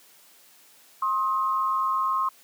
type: tone pair together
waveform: sine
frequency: 1063.7 / 1264 Hz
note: C6 / D#6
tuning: +28 / +27 cents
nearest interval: minor third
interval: 299 cents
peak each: -23 / -28 dBFS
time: 1.02-2.29 s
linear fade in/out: 5 ms
effects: white hiss -55 dBFS RMS until 2.43 s + high-pass 200 Hz 12 dB/octave